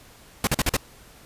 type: noise bursts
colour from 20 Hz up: pink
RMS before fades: -21 dBFS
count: 5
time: 0.44-0.767 s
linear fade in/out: 2 ms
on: 31 ms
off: 43 ms
effects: pink hiss -50 dBFS RMS until 1.25 s + resampled to 32000 Hz